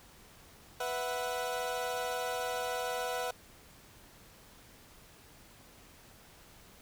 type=chord; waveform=30% pulse; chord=B suspended fourth; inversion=none; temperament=equal with one note detuned; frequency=495.6 / 659.3 / 740 Hz; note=B4 / E5 / F#5; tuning=+6 / 0 / 0 cents; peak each=-34 / -37 / -35 dBFS; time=0.8-3.31 s; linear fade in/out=5 ms; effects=pink hiss -57 dBFS RMS until 6.81 s